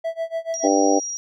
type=tone with tremolo; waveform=triangle; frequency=658 Hz; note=E5; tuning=3 cents flat; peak=-19 dBFS; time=0.04-0.68 s; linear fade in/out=10 ms; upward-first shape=sine; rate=6.9 Hz; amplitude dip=95%
type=tone; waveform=sine; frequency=5710 Hz; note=F8; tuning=37 cents sharp; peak=-26 dBFS; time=0.54-1.17 s; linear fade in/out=0 ms
type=harmonic tone; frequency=98.2 Hz; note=G2; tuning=4 cents sharp; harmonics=3 / 4 / 5 / 6 / 7 / 8; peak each=-19 / -24 / -22 / -23 / -26 / -22 dBFS; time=0.63-1 s; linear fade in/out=20 ms
effects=none